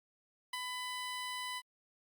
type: tone with ADSR envelope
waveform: 15% pulse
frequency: 1000 Hz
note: B5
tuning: 21 cents sharp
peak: -29 dBFS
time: 0.53-1.62 s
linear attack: 5 ms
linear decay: 23 ms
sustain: -3 dB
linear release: 45 ms
effects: Opus 48 kbps